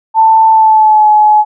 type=tone with pitch glide; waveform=sine; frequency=887 to 848.9 Hz; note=A5 to G#5; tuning=+14 to +38 cents; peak=-3 dBFS; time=0.14-1.45 s; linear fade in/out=50 ms; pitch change=-76 cents; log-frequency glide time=0.49-1.09 s; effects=none